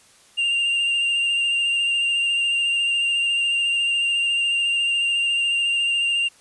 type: tone with vibrato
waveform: triangle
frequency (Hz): 2788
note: F7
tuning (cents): -4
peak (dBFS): -17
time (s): 0.37-6.29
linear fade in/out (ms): 20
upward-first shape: triangle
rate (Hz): 14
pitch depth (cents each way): 23
effects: white hiss -53 dBFS RMS until 6.4 s + resampled to 24000 Hz